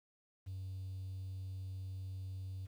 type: tone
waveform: triangle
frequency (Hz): 94.7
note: F#2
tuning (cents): +41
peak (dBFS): -38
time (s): 0.46-2.67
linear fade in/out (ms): 20
effects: tanh soft clip ceiling -37 dBFS + 11-bit